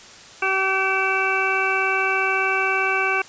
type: harmonic tone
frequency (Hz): 383.2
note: G4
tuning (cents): -39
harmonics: 1 / 2 / 3 / 4 / 6 / 7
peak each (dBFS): -27 / -27 / -26 / -24 / -24 / -26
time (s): 0.42-3.22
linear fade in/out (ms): 5
effects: white hiss -43 dBFS RMS until 3.28 s + resampled to 16000 Hz